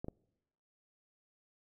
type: clicks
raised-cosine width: 2 ms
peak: -27 dBFS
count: 2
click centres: 0.045 / 0.084 s
effects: noise-tail reverb RT60 1.0 s tail -26 dB re dry